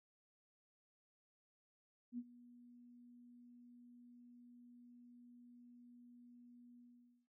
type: tone with ADSR envelope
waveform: sine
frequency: 242.3 Hz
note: B3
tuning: 33 cents flat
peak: -40 dBFS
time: 2.12-7.28 s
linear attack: 61 ms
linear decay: 48 ms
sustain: -19 dB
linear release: 500 ms
effects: none